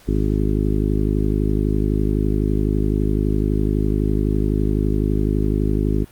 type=harmonic tone; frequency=51.91 Hz; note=G#1; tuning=in tune; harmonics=1 / 2 / 3 / 4 / 5 / 6 / 7 / 8; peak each=-20 / -24 / -25 / -27 / -25 / -27 / -27 / -30 dBFS; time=0.07-6.05 s; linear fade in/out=20 ms; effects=pink hiss -49 dBFS RMS until 6.11 s + Opus 48 kbps